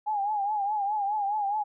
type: tone with vibrato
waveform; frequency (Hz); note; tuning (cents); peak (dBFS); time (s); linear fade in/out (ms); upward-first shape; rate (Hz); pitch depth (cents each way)
sine; 824; G#5; -14; -25; 0.06-1.64; 20; triangle; 4.8; 98
effects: none